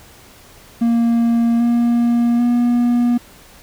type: tone with pitch steps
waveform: triangle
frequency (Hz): 233.1 / 236.9 / 240.8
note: A#3 / A#3 / B3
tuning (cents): 0 / +28 / -44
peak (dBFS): -10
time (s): 0.81-3.18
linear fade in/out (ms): 10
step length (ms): 790
effects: pink hiss -44 dBFS RMS until 3.62 s